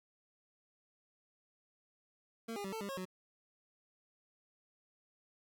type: tone with pitch steps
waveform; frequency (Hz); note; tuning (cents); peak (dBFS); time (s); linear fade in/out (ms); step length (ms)
25% pulse; 227.9 / 406 / 193.6 / 445.1 / 200.1 / 543 / 184.9; A#3 / G#4 / G3 / A4 / G3 / C#5 / F#3; -39 / -39 / -21 / +20 / +36 / -36 / -1; -36; 2.48-3.054; 10; 82
effects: none